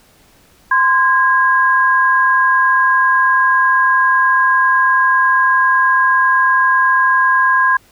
sine tone pair together, 1036.9 / 1635 Hz, C6 / G#6, -16 / -28 cents, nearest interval minor sixth, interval 788 cents, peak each -12 dBFS, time 0.71-7.77 s, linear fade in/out 5 ms, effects pink hiss -50 dBFS RMS until 7.91 s

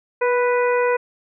harmonic tone with a mistuned harmonic, 493.9 Hz, B4, in tune, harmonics 1 / 2 / 3 / 4 / 5, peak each -17 / -23 / -27 / -29 / -31 dBFS, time 0.21-0.97 s, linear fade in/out 10 ms, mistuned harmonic 1, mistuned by -22 cents, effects none

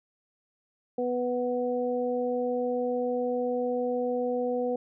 harmonic tone, 246.9 Hz, B3, in tune, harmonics 1 / 2 / 3, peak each -32 / -27 / -36 dBFS, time 0.98-4.76 s, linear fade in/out 5 ms, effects none

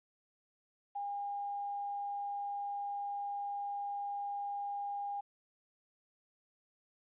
sine tone with quantisation, 809 Hz, G#5, 46 cents flat, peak -36 dBFS, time 0.95-5.21 s, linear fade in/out 10 ms, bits 11, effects resampled to 8000 Hz

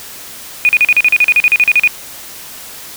sine tone bursts, 2464 Hz, D#7, 17 cents flat, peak -5 dBFS, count 16, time 0.65-1.875 s, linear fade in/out 0 ms, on 40 ms, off 39 ms, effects white hiss -31 dBFS RMS until 2.96 s

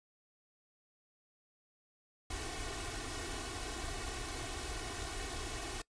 pink noise with comb filter, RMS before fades -41 dBFS, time 2.3-5.82 s, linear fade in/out 5 ms, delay 2.7 ms, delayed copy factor +0.9, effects noise-tail reverb RT60 0.1 s tail -22 dB re dry + resampled to 22050 Hz

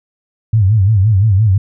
sine tone with vibrato, 102.6 Hz, G#2, 21 cents flat, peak -7 dBFS, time 0.53-1.58 s, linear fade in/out 5 ms, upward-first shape sine, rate 5.8 Hz, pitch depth 170 cents each way, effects none

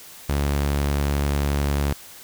sawtooth tone, 71.3 Hz, C#2, 49 cents sharp, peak -16 dBFS, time 0.29-1.93 s, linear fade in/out 5 ms, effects white hiss -43 dBFS RMS until 2.23 s

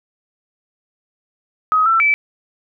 sine tone with pitch steps, 1264 / 1338 / 2312 Hz, D#6 / E6 / D7, +27 / +25 / -28 cents, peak -11 dBFS, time 1.72-2.14 s, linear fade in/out 0 ms, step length 140 ms, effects none

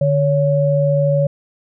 sine tone pair together, 147.69 / 561 Hz, D3 / C#5, +10 / +21 cents, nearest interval octave + major seventh, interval 2311 cents, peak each -15 dBFS, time 0.01-1.27 s, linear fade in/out 5 ms, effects none

